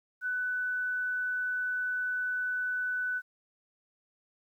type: tone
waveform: sine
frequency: 1495 Hz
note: F#6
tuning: 17 cents sharp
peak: -29 dBFS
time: 0.21-3.22 s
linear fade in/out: 50 ms
effects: 11-bit